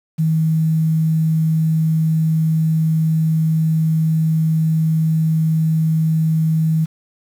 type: tone with quantisation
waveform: sine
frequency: 159.4 Hz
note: D#3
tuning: 42 cents sharp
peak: -13 dBFS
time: 0.18-6.86 s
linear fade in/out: 20 ms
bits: 7
effects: none